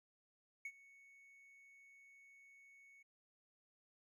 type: tone with ADSR envelope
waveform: triangle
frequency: 2217 Hz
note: C#7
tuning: in tune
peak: -40 dBFS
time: 0.65-3.03 s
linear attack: 4 ms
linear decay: 57 ms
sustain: -20 dB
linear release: 10 ms
effects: none